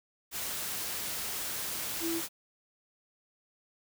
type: tone in noise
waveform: sine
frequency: 332.6 Hz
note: E4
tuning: 16 cents sharp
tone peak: -31 dBFS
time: 2-2.22 s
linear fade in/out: 50 ms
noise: white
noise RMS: -36 dBFS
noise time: 0.31-2.29 s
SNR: +2 dB
effects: none